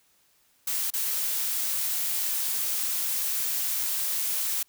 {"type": "noise with dropouts", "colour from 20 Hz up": "blue", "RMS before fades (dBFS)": -28, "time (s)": [0.67, 4.63], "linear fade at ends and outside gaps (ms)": 5, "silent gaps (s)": [0.904, 0.936], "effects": ["white hiss -65 dBFS RMS until 4.68 s"]}